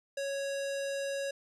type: tone with low-pass filter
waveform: square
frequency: 554 Hz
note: C#5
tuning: 1 cent flat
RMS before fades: -35 dBFS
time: 0.17-1.31 s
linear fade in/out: 5 ms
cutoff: 8200 Hz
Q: 1.3
effects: none